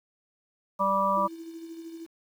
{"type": "harmonic tone", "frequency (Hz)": 195.3, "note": "G3", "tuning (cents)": -6, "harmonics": [1, 3, 5, 6], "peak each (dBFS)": [-33, -29, -26, -26], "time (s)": [0.79, 1.28], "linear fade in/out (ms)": 20}
{"type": "tone with tremolo", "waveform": "sine", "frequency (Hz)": 329.6, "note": "E4", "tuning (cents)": 0, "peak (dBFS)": -36, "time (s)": [1.16, 2.07], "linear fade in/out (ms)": 20, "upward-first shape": "triangle", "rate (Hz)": 13, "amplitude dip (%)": 55}
{"effects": ["9-bit"]}